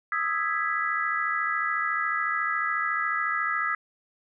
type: chord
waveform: sine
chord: E major seventh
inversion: third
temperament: equal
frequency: 1244.5 / 1318.5 / 1661.2 / 1975.5 Hz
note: D#6 / E6 / G#6 / B6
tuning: 0 / 0 / 0 / 0 cents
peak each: -30 dBFS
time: 0.12-3.75 s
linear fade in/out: 2 ms
effects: none